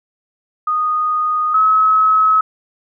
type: tone pair in turn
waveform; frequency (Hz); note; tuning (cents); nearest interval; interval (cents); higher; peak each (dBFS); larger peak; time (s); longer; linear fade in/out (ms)
sine; 1238 / 1284.4; D#6 / E6; -9 / -45; minor second; 64; second; -14 / -9; second; 0.67-1.54 / 1.54-2.41; neither; 5
effects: none